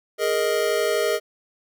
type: chord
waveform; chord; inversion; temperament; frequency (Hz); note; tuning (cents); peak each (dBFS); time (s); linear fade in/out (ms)
square; Ab suspended second; none; just; 415.3 / 467.2 / 623; Ab4 / Bb4 / Eb5; 0 / +4 / +2; -25; 0.18-1.2; 50
effects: none